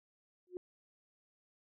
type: tone with exponential growth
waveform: sine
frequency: 361.1 Hz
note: F#4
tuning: 42 cents flat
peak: -34 dBFS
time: 0.47-0.57 s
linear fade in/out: 1 ms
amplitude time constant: 20 ms
effects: none